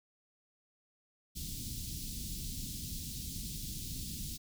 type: band-stop noise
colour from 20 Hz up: pink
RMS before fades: -41 dBFS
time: 1.35-4.38 s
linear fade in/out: 20 ms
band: 240 to 3800 Hz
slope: 24 dB/octave
effects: none